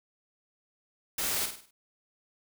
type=noise with echo; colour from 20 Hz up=white; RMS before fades=-31 dBFS; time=1.18-1.46 s; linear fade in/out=5 ms; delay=50 ms; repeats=5; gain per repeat=-7 dB; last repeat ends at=1.71 s; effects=none